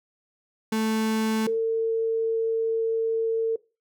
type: tone pair in turn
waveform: 35% pulse / sine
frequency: 220 / 451.1 Hz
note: A3 / A4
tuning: 0 / +43 cents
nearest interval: octave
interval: 1243 cents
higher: second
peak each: -21 dBFS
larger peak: neither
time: 0.72-1.47 / 1.47-3.56 s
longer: second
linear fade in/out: 5 ms
effects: noise-tail reverb RT60 0.3 s tail -21 dB re dry